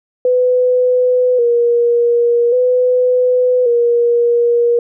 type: tone with vibrato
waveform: sine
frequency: 487.5 Hz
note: B4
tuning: 23 cents flat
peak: -9 dBFS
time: 0.25-4.79 s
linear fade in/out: 2 ms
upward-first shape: square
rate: 0.44 Hz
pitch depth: 46 cents each way
effects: none